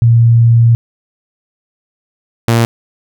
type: tone pair in turn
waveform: sine / sawtooth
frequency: 116.54 / 116.09 Hz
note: A#2 / A#2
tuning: 0 / -7 cents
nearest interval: unison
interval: 7 cents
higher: first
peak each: -4 dBFS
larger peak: neither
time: 0.02-0.75 / 2.48-2.65 s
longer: first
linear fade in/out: 0 ms
effects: none